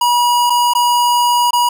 square tone with dropouts, 966 Hz, B5, 39 cents flat, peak -11 dBFS, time 0.01-1.69 s, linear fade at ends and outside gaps 5 ms, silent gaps 0.498-0.502 / 0.736-0.75 / 1.508-1.531 s, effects none

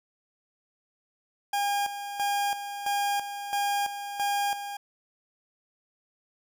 40% pulse tone with tremolo, 810 Hz, G#5, 43 cents flat, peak -24 dBFS, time 1.53-4.77 s, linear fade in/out 5 ms, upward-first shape square, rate 1.5 Hz, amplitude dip 65%, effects none

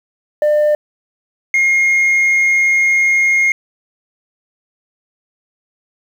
sine tone pair in turn, 599 / 2139 Hz, D5 / C7, +34 / +38 cents, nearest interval octave + minor seventh, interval 2204 cents, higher second, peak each -7 / -7 dBFS, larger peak neither, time 0.42-0.75 / 1.54-3.52 s, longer second, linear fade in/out 2 ms, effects tanh soft clip ceiling -9 dBFS + 7-bit

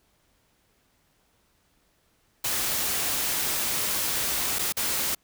white noise with dropouts, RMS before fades -27 dBFS, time 2.44-5.15 s, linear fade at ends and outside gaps 5 ms, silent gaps 4.587-4.591 / 4.724-4.768 s, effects pink hiss -67 dBFS RMS until 5.23 s

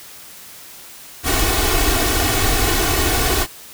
pink noise with comb filter, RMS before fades -17 dBFS, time 1.23-3.47 s, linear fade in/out 50 ms, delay 2.7 ms, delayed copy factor +0.85, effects white hiss -39 dBFS RMS until 3.73 s

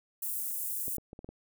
white high-pass noise, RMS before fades -35 dBFS, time 0.22-0.97 s, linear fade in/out 5 ms, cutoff 9000 Hz, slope 24 dB/octave
clicks, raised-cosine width 2 ms, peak -31 dBFS, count 6, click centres 0.881 / 0.983 / 1.131 / 1.191 / 1.245 / 1.29 s
effects none

